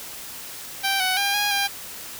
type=tone with pitch steps; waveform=10% pulse; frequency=783 / 747 / 801 / 822 / 800 Hz; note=G5 / F#5 / G5 / G#5 / G5; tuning=-2 / +16 / +37 / -18 / +35 cents; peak=-12 dBFS; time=0.83-1.68 s; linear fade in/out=20 ms; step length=170 ms; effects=white hiss -37 dBFS RMS until 2.19 s